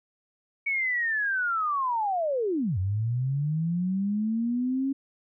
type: linear two-way sweep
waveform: sine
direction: down then up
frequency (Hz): 2247 to 90 to 275.4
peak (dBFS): -24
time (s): 0.66-4.93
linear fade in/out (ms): 10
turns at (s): 2.78
effects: none